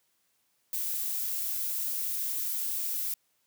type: noise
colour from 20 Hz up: violet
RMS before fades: -32 dBFS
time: 0.73-3.14 s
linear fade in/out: 2 ms
effects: white hiss -73 dBFS RMS until 3.46 s + high-pass 80 Hz 12 dB/octave